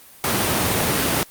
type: high-pass noise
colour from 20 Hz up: pink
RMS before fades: -20 dBFS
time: 0.24-1.23 s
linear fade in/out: 0 ms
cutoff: 100 Hz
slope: 12 dB/octave
effects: white hiss -46 dBFS RMS until 1.3 s + Opus 32 kbps